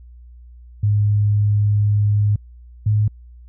sine tone pair in turn, 103.83 / 105.83 Hz, G#2 / G#2, 0 / +33 cents, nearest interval unison, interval 33 cents, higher second, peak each -13 dBFS, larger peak neither, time 0.83-2.36 / 2.86-3.08 s, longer first, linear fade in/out 5 ms, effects added 60 Hz sine -39 dBFS peak until 3.48 s

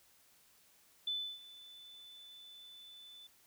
sine tone with ADSR envelope, 3504 Hz, A7, 8 cents flat, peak -33 dBFS, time 1.07-3.27 s, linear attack 5 ms, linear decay 310 ms, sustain -19 dB, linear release 4 ms, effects white hiss -67 dBFS RMS until 3.46 s

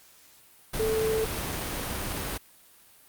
sine tone in noise, 440 Hz, A4, in tune, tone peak -24 dBFS, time 0.79-1.25 s, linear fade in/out 10 ms, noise pink, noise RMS -32 dBFS, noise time 0.73-2.38 s, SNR +5 dB, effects white hiss -56 dBFS RMS until 3.08 s + Opus 48 kbps

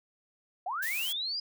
sine linear sweep, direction up, 670 to 4978 Hz, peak -31 dBFS, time 0.66-1.4 s, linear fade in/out 5 ms
blue noise, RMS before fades -37 dBFS, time 0.82-1.13 s, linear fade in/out 10 ms
effects none

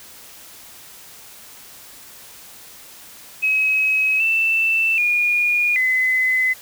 sine tone with pitch steps, 2553 / 2662 / 2436 / 2029 Hz, D#7 / E7 / D#7 / B6, +44 / +16 / -37 / +46 cents, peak -15 dBFS, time 3.42-6.54 s, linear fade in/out 20 ms, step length 780 ms, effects white hiss -42 dBFS RMS until 6.61 s

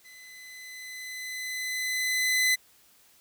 sawtooth tone with level ramp, 2018 Hz, B6, 37 cents sharp, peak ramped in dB -45 to -17 dBFS, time 0.04-2.56 s, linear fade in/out 20 ms, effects white hiss -60 dBFS RMS until 3.2 s

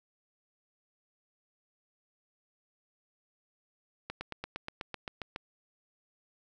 slowing click train, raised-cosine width 0.3 ms, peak -21 dBFS, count 11, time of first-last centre 4.1-5.361 s, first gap 110 ms, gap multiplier 1.03, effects none

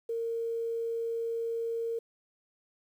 sine tone with quantisation, 460 Hz, A#4, 23 cents flat, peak -30 dBFS, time 0.09-1.99 s, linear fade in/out 5 ms, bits 10, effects none

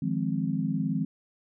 sine chord, F minor seventh, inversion third, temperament equal with one note detuned, 155.56 / 174.61 / 207.7 / 260.3 Hz, Eb3 / F3 / Ab3 / C4, 0 / 0 / 0 / -9 cents, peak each -31 dBFS, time 0.02-1.05 s, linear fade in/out 5 ms, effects none

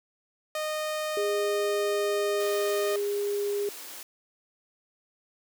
sawtooth tone, 616 Hz, D#5, 17 cents flat, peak -25 dBFS, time 0.55-2.96 s, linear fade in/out 2 ms
sine tone with pitch glide, 410 to 407.4 Hz, G#4 to G#4, -22 to -33 cents, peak -26 dBFS, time 1.17-3.69 s, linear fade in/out 2 ms, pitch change -11 cents, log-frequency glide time 1.29-2.7 s
white high-pass noise, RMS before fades -42 dBFS, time 2.4-4.03 s, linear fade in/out 2 ms, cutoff 250 Hz, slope 48 dB/octave
effects none

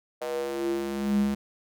square tone with high-pass filter sweep, 69.1 Hz, C#2, 5 cents flat, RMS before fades -28 dBFS, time 0.21-1.35 s, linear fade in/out 10 ms, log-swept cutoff 570 to 170 Hz, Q 6.2, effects none

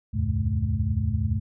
sine tone cluster, 74.4 / 86.1 / 103.8 / 132.2 / 214.6 Hz, D2 / F2 / G#2 / C3 / A3, +23 / -24 / 0 / +18 / -43 cents, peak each -29 / -27 / -26 / -32 / -32 dBFS, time 0.13-1.4 s, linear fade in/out 20 ms, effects none

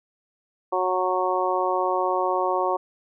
harmonic tone, 184 Hz, F#3, 9 cents flat, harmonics 2 / 3 / 4 / 5 / 6, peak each -27 / -27 / -27 / -27 / -27 dBFS, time 0.72-2.77 s, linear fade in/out 10 ms, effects none

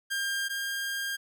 sawtooth tone pair in turn, 1602 / 1607.7 Hz, G6 / G6, +37 / +43 cents, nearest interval unison, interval 6 cents, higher second, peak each -25 / -27 dBFS, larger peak first, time 0.1-0.49 / 0.49-1.17 s, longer second, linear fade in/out 20 ms, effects none

